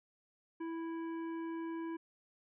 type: tone with hard clipping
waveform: sine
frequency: 329.6 Hz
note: E4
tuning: in tune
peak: -40 dBFS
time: 0.6-1.97 s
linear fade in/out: 10 ms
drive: 11 dB
effects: resampled to 8000 Hz